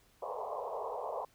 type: band-pass noise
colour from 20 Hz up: pink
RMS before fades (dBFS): -39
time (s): 0.22-1.25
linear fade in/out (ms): 2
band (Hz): 420 to 1100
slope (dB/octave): 96
effects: pink hiss -67 dBFS RMS until 1.34 s